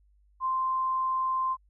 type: tone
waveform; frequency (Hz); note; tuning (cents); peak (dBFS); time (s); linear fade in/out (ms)
sine; 1044; C6; -4; -25; 0.4-1.57; 50
effects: added 50 Hz sine -60 dBFS peak until 1.69 s